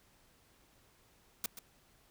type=noise with echo; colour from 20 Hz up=white; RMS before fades=-35 dBFS; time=1.44-1.46 s; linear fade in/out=2 ms; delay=130 ms; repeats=1; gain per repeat=-12 dB; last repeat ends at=1.59 s; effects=pink hiss -67 dBFS RMS until 2.1 s